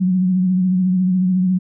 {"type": "tone with vibrato", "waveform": "sine", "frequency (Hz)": 184.3, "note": "F#3", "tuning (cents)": -7, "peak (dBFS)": -13, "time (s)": [0, 1.59], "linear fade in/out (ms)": 20, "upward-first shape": "triangle", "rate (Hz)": 14, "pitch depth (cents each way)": 51, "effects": []}